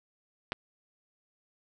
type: clicks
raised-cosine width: 0.3 ms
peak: -14 / -25 dBFS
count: 2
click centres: 0.521 / 0.529 s
effects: none